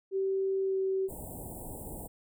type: tone with pitch glide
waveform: sine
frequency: 385.8 to 382.7 Hz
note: G4 to G4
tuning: -28 to -42 cents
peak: -27 dBFS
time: 0.11-1.1 s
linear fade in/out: 50 ms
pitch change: -14 cents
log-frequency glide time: 0.63-0.77 s
type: band-stop noise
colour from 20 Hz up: pink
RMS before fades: -42 dBFS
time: 1.08-2.08 s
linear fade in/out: 20 ms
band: 910 to 7800 Hz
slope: 96 dB/octave
effects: none

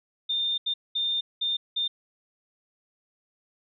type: tone bursts at uneven times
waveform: sine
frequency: 3616 Hz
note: A7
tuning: 47 cents sharp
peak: -24 dBFS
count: 5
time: 0.29-0.58 / 0.66-0.74 / 0.95-1.21 / 1.41-1.57 / 1.76-1.88 s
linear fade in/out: 10 ms
effects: none

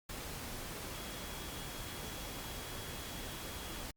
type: tone in noise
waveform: sine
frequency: 3322 Hz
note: G#7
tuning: in tune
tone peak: -54 dBFS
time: 0.94-3.83 s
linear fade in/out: 5 ms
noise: pink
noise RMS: -44 dBFS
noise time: 0.09-3.91 s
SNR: -13 dB
effects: Opus 48 kbps

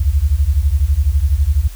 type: beating tone pair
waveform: sine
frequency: 65.41 / 77.41 Hz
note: C2 / D#2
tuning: 0 / -8 cents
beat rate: 12 Hz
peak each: -14 dBFS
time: 0-1.68 s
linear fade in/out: 10 ms
effects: added 43 Hz sine -29 dBFS peak until 1.75 s + white hiss -42 dBFS RMS until 1.75 s

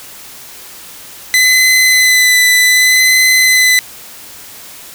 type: tone with vibrato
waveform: sawtooth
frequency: 2014 Hz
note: B6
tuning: 33 cents sharp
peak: -3 dBFS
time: 1.34-3.79 s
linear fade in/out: 0 ms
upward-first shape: sine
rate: 0.65 Hz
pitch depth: 17 cents each way
effects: white hiss -33 dBFS RMS until 4.94 s

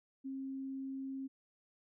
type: tone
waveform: sine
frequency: 268.2 Hz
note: C4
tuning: 43 cents sharp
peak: -39 dBFS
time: 0.24-1.28 s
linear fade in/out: 20 ms
effects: none

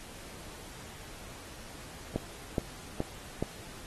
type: click train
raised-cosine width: 2 ms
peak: -16 dBFS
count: 4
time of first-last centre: 2.16-3.426 s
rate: 2.37 Hz
effects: pink hiss -48 dBFS RMS until 3.86 s + AAC 32 kbps

